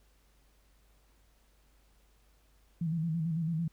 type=tone with vibrato; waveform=sine; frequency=163.3 Hz; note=E3; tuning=16 cents flat; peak=-29 dBFS; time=2.81-3.68 s; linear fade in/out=5 ms; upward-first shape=square; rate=9 Hz; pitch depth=63 cents each way; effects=added 50 Hz sine -64 dBFS peak until 3.72 s + pink hiss -70 dBFS RMS until 3.72 s